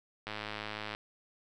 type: click train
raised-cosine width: 0.3 ms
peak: -22 dBFS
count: 73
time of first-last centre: 0.27-0.949 s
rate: 106 Hz
effects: none